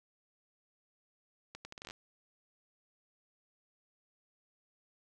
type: accelerating click train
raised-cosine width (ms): 0.2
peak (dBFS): -28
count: 10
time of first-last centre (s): 1.55-1.909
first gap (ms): 100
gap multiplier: 0.74
effects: none